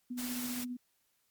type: tone with tremolo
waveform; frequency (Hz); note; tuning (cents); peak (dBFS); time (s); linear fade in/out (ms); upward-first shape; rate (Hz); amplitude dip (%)
sine; 246.9; B3; 0; -35; 0.1-0.77; 10; sine; 15; 35
type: noise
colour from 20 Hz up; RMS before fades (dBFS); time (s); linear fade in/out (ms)
white; -41; 0.17-0.65; 20
effects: white hiss -75 dBFS RMS until 1.3 s + MP3 96 kbps